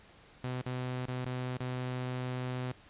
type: tone with dropouts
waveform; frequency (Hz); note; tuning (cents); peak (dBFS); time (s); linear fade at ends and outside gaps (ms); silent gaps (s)
sawtooth; 126.5; B2; +42; -30; 0.44-2.72; 2; 0.617-0.662 / 1.056-1.083 / 1.246-1.258 / 1.573-1.604
effects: pink hiss -58 dBFS RMS until 2.89 s + resampled to 8000 Hz